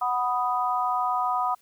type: chord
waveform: sine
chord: B major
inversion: second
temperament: equal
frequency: 740 / 987.8 / 1244.5 Hz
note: F#5 / B5 / D#6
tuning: 0 / 0 / 0 cents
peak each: -27 dBFS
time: 0.01-1.55 s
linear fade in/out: 10 ms
effects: white hiss -62 dBFS RMS until 1.61 s